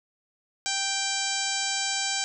harmonic tone with a mistuned harmonic, 786 Hz, G5, 4 cents sharp, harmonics 1 / 2 / 3 / 4 / 5 / 6 / 7 / 8 / 9 / 10, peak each -35 / -35 / -35 / -35 / -35 / -35 / -35 / -35 / -35 / -35 dBFS, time 0.66-2.24 s, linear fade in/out 0 ms, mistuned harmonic 2, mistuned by -16 cents, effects none

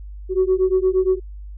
sine beating tone pair, 370 / 378.6 Hz, F#4 / F#4, 0 / +40 cents, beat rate 8.6 Hz, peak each -17 dBFS, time 0.29-1.2 s, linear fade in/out 50 ms, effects tanh soft clip ceiling -9 dBFS + added 50 Hz sine -32 dBFS peak until 1.57 s

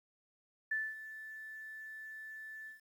sine tone with ADSR envelope, 1754 Hz, A6, 6 cents flat, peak -31 dBFS, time 0.71-2.81 s, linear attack 7 ms, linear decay 230 ms, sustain -14 dB, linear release 140 ms, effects 11-bit

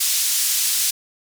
pink band-pass noise, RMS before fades -20 dBFS, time 0-0.91 s, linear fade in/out 10 ms, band 5000 to 15000 Hz, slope 12 dB/octave, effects none

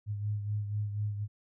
sine beating tone pair, 103.83 / 107.93 Hz, G#2 / A2, 0 / -33 cents, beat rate 4.1 Hz, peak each -31 / -40 dBFS, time 0.06-1.28 s, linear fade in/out 50 ms, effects none

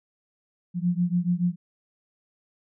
sine beating tone pair, 173.3 / 180.3 Hz, F3 / F#3, -13 / -45 cents, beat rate 7 Hz, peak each -24 / -25 dBFS, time 0.74-1.56 s, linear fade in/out 50 ms, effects none

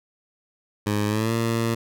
15% pulse tone with pitch glide, 104.2 to 114.95 Hz, G#2 to A#2, +6 to -24 cents, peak -15 dBFS, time 0.86-1.75 s, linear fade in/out 10 ms, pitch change +170 cents, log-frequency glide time 1.06-1.33 s, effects none

